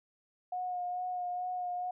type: tone with vibrato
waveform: sine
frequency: 722 Hz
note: F#5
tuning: 43 cents flat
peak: -33 dBFS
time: 0.52-1.91 s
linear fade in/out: 5 ms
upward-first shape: sine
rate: 2.3 Hz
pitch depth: 20 cents each way
effects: none